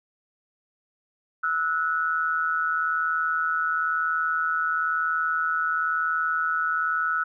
sine tone pair together, 1309 / 1470 Hz, E6 / F#6, -13 / -12 cents, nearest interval major second, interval 201 cents, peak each -25 dBFS, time 1.43-7.24 s, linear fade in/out 10 ms, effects none

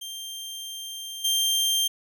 sawtooth tone with level steps, 3171 Hz, G7, 19 cents sharp, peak -31 / -18 dBFS, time 0.01-1.88 s, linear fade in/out 10 ms, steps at 1.24 s, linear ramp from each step 10 ms, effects none

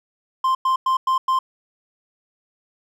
triangle tone bursts, 1046.5 Hz, C6, in tune, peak -14 dBFS, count 5, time 0.44-1.39 s, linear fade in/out 5 ms, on 110 ms, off 100 ms, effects none

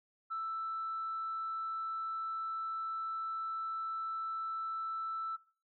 sine tone, 1323 Hz, E6, 6 cents sharp, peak -34 dBFS, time 0.3-5.37 s, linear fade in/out 20 ms, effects noise-tail reverb RT60 0.4 s tail -21 dB re dry + tanh soft clip ceiling -31 dBFS

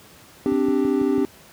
triangle chord, C suspended second, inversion none, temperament just, 261.6 / 294.3 / 392.4 Hz, C4 / D4 / G4, 0 / +4 / +2 cents, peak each -20 dBFS, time 0.46-1.25 s, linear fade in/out 0 ms
click train, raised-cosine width 3 ms, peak -19 dBFS, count 5, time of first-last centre 0.52-1.179 s, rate 6.07 Hz
effects pink hiss -48 dBFS RMS until 1.52 s + high-pass 80 Hz 12 dB/octave

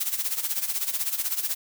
blue noise with tremolo, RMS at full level -25 dBFS, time 0-1.55 s, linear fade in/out 10 ms, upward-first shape sine, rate 16 Hz, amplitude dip 75%, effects none

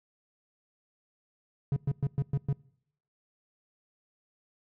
triangle tone bursts, 138.9 Hz, C#3, 4 cents sharp, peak -22 dBFS, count 6, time 1.72-2.528 s, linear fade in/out 2 ms, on 43 ms, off 110 ms, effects noise-tail reverb RT60 0.7 s tail -24 dB re dry

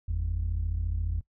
sine tone pair together, 48.89 / 83.3 Hz, G1 / E2, -4 / +19 cents, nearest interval major sixth, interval 923 cents, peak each -28 dBFS, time 0.08-1.21 s, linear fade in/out 10 ms, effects noise-tail reverb RT60 0.1 s tail -21 dB re dry + tanh soft clip ceiling -22 dBFS

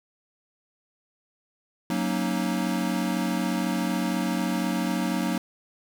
square chord, D# minor seventh, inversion first, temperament equal, 185 / 233.1 / 277.2 / 311.1 Hz, F#3 / A#3 / C#4 / D#4, 0 / 0 / 0 / 0 cents, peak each -29 / -30 / -33 / -32 dBFS, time 1.9-5.38 s, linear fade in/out 2 ms, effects none

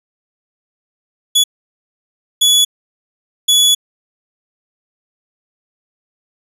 sawtooth tone bursts at uneven times, 3403 Hz, G#7, 41 cents sharp, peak -5 dBFS, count 3, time 1.35-1.44 / 2.41-2.65 / 3.48-3.75 s, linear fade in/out 10 ms, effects resampled to 32000 Hz

